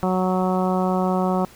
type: harmonic tone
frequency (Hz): 185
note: F#3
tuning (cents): 0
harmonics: 1 / 2 / 3 / 4 / 5 / 6 / 7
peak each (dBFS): -21 / -26 / -27 / -26 / -30 / -31 / -33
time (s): 0.03-1.45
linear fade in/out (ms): 0
effects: pink hiss -48 dBFS RMS until 1.55 s